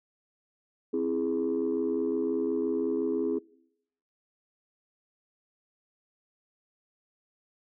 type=chord; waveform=sine; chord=C augmented; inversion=none; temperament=equal; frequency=261.6 / 329.6 / 415.3 Hz; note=C4 / E4 / G#4; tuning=0 / 0 / 0 cents; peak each=-30 / -30 / -28 dBFS; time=0.93-3.39 s; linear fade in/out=10 ms; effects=noise-tail reverb RT60 0.8 s tail -24 dB re dry + tanh soft clip ceiling -20 dBFS